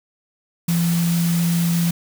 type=tone in noise; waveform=sine; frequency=170.1 Hz; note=F3; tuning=45 cents flat; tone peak=-16 dBFS; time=0.68-1.91 s; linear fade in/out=5 ms; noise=white; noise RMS=-29 dBFS; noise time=0.68-1.91 s; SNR=+10 dB; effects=none